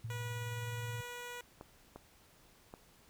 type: tone with tremolo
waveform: sine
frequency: 113.8 Hz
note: A#2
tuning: 41 cents flat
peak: -37 dBFS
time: 0.04-1.01 s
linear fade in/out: 5 ms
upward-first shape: sine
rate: 19 Hz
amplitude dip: 40%
type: tone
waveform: 10% pulse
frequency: 485.7 Hz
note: B4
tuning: 29 cents flat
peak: -35 dBFS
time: 0.1-1.41 s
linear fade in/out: 2 ms
type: clicks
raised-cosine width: 1 ms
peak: -33 dBFS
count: 3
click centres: 1.611 / 1.96 / 2.739 s
effects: pink hiss -64 dBFS RMS until 3.09 s